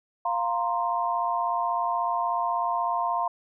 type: chord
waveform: sine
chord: F suspended fourth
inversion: none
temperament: just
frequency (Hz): 698.5 / 931.3 / 1047.7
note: F5 / Bb5 / C6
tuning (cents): 0 / -2 / +2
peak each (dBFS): -28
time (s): 0.25-3.28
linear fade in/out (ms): 5
effects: none